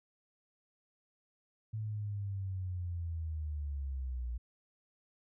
sine linear sweep, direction down, 110 to 58.3 Hz, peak -35 dBFS, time 1.73-4.38 s, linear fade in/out 10 ms, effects none

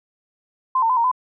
sine tone with pitch steps, 1036 / 908 / 1014 / 930 / 1011 Hz, C6 / A#5 / B5 / A#5 / B5, -17 / -46 / +45 / -4 / +40 cents, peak -15 dBFS, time 0.75-1.115 s, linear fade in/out 5 ms, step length 73 ms, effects none

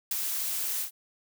blue noise with ADSR envelope, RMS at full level -28 dBFS, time 0.11-0.91 s, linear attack 4 ms, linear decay 21 ms, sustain -3 dB, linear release 98 ms, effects none

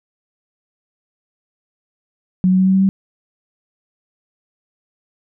sine tone with pitch steps, 184.6 / 186.31 / 188.04 / 189.79 / 191.55 / 193.33 Hz, F#3 / F#3 / F#3 / F#3 / G3 / G3, -4 / +12 / +28 / +44 / -40 / -24 cents, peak -10 dBFS, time 2.44-2.89 s, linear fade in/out 0 ms, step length 75 ms, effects none

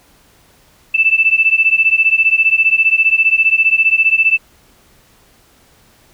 sine beating tone pair, 2637 / 2652 Hz, E7 / E7, 0 / +10 cents, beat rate 15 Hz, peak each -12 dBFS, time 0.94-4.38 s, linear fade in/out 10 ms, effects pink hiss -50 dBFS RMS until 6.13 s

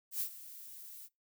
violet noise with ADSR envelope, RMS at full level -34 dBFS, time 0.11-1.09 s, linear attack 100 ms, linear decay 79 ms, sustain -16 dB, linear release 44 ms, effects noise-tail reverb RT60 0.2 s tail -23 dB re dry

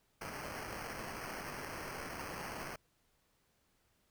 violet noise with sample-and-hold, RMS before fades -44 dBFS, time 0.21-2.76 s, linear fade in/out 5 ms, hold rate 3675 Hz, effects pink hiss -75 dBFS RMS until 4.1 s

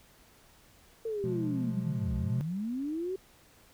sine linear two-way sweep, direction down then up, 459.1 to 59.2 to 386.6 Hz, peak -31 dBFS, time 1.05-3.16 s, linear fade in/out 5 ms, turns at 2.15 s
triangle chord, F diminished, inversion second, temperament just, 125.72 / 174.61 / 209.5 Hz, Cb3 / F3 / Ab3, +31 / 0 / +15 cents, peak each -33 / -35 / -35 dBFS, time 1.24-2.41 s, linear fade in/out 0 ms
effects pink hiss -60 dBFS RMS until 3.73 s

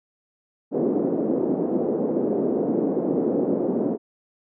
white band-pass noise, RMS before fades -23 dBFS, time 0.71-3.98 s, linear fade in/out 50 ms, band 210 to 450 Hz, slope 24 dB/octave, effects none

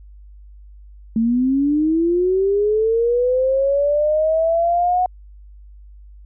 sine linear sweep, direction up, 220 to 735 Hz, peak -14 dBFS, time 1.16-5.06 s, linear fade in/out 2 ms, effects added 50 Hz sine -39 dBFS peak until 6.25 s

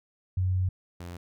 sine / sawtooth tone pair in turn, 92.5 / 87.3 Hz, F#2 / F2, 0 / 0 cents, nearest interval minor second, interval 100 cents, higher first, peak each -23 / -34 dBFS, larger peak first, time 0.37-0.69 / 1-1.17 s, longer first, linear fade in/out 5 ms, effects none

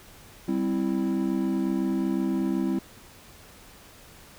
triangle chord, C major, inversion second, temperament equal, 196 / 261.6 / 329.6 Hz, G3 / C4 / E4, 0 / 0 / 0 cents, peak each -26 dBFS, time 0.48-2.79 s, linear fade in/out 5 ms, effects pink hiss -50 dBFS RMS until 4.38 s

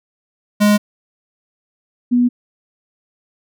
square / sine tone pair in turn, 207.7 / 244.4 Hz, G#3 / B3, 0 / -18 cents, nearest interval minor third, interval 282 cents, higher second, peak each -10 dBFS, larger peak neither, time 0.6-0.78 / 2.11-2.29 s, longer neither, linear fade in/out 20 ms, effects none

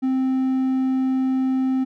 triangle tone, 261.6 Hz, C4, in tune, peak -16 dBFS, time 0.02-1.85 s, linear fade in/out 20 ms, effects none

